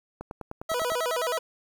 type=click train; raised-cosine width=1 ms; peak=-22 dBFS; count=8; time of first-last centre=0.21-0.919 s; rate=9.87 Hz
type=tone with vibrato; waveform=25% pulse; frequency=564 Hz; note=C#5; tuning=30 cents sharp; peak=-22 dBFS; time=0.69-1.39 s; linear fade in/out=10 ms; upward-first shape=square; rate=9.5 Hz; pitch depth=240 cents each way
effects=9-bit